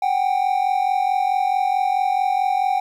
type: tone pair together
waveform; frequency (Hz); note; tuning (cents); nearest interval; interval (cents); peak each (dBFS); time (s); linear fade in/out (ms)
triangle; 750 / 794.6; F#5 / G5; +23 / +23; minor second; 100; -18; 0.02-2.8; 5
effects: 9-bit